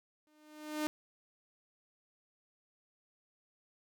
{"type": "tone with exponential growth", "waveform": "sawtooth", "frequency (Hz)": 304, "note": "D#4", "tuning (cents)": -40, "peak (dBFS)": -27, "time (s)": [0.27, 0.87], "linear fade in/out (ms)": 0, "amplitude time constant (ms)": 130, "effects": []}